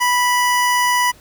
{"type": "tone", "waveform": "25% pulse", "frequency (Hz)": 984, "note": "B5", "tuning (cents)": -7, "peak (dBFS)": -10, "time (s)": [0, 1.12], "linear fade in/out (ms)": 20, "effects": ["pink hiss -48 dBFS RMS until 1.2 s"]}